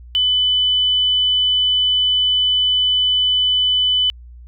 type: tone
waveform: sine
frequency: 3000 Hz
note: F#7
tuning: 23 cents sharp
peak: -13 dBFS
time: 0.15-4.1 s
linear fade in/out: 0 ms
effects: added 60 Hz sine -36 dBFS peak until 4.47 s